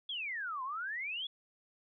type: exponential two-way sweep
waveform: sine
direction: down then up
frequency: 3447 to 1000 to 3447 Hz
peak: -36 dBFS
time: 0.09-1.27 s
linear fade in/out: 5 ms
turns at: 0.63 s
effects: none